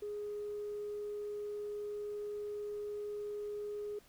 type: tone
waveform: sine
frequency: 415.3 Hz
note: G#4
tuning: in tune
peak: -37 dBFS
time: 0.02-3.99 s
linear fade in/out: 5 ms
effects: tanh soft clip ceiling -34 dBFS + pink hiss -64 dBFS RMS until 4.08 s